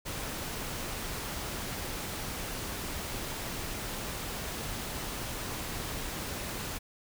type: noise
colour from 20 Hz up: pink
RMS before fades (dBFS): -37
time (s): 0.05-6.79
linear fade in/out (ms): 20
effects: none